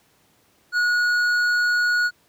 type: tone with hard clipping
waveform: sine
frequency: 1453 Hz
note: F#6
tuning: 32 cents flat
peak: -19 dBFS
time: 0.72-2.11 s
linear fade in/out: 50 ms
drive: 7 dB
effects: pink hiss -60 dBFS RMS until 2.28 s + high-pass 100 Hz 12 dB/octave